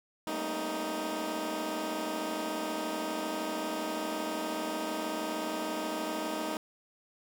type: tone cluster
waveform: 15% pulse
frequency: 199.1 / 225.8 / 238.5 / 272.3 / 312.5 Hz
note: G3 / A3 / A#3 / C#4 / D#4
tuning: +27 / +45 / +40 / -31 / +8 cents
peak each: -37 / -35 / -37 / -37 / -28 dBFS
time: 0.27-6.57 s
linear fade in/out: 2 ms
effects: none